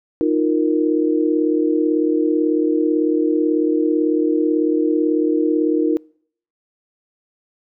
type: chord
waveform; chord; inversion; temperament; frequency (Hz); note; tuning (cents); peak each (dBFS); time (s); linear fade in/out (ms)
sine; Eb suspended second; none; equal; 311.1 / 349.2 / 466.2; Eb4 / F4 / Bb4; 0 / 0 / 0; -17 / -20 / -21; 0.21-5.97; 0
effects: noise-tail reverb RT60 0.6 s tail -26 dB re dry